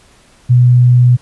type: tone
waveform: sine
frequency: 123.47 Hz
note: B2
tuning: in tune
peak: -4 dBFS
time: 0.49-1.17 s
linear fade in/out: 20 ms
effects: pink hiss -47 dBFS RMS until 1.21 s + resampled to 24000 Hz